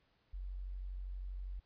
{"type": "tone", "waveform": "sine", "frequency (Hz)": 46.25, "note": "F#1", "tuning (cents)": 0, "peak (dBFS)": -40, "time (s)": [0.33, 1.6], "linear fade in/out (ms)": 10, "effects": ["pink hiss -75 dBFS RMS until 1.65 s", "resampled to 11025 Hz"]}